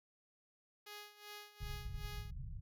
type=tone with tremolo; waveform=5% pulse; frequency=415.7 Hz; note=G#4; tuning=2 cents sharp; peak=-37 dBFS; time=0.86-2.31 s; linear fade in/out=10 ms; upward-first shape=sine; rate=2.6 Hz; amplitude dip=80%
type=low-pass noise; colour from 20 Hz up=pink; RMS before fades=-45 dBFS; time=1.6-2.61 s; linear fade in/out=10 ms; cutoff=150 Hz; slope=48 dB/octave
effects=none